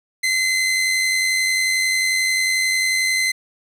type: tone with amplitude modulation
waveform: sawtooth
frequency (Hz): 2056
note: C7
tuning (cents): -31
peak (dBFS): -12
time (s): 0.23-3.32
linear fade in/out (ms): 10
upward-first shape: sine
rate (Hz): 91.2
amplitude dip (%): 30
effects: low-pass 12000 Hz 12 dB/octave